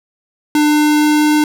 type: tone with pitch glide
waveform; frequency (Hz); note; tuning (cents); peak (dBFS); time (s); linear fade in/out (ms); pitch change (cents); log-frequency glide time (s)
square; 299.6 to 301.5; D4 to D4; +35 to +46; -10; 0.55-1.44; 2; +11; 0.69-1.31
effects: none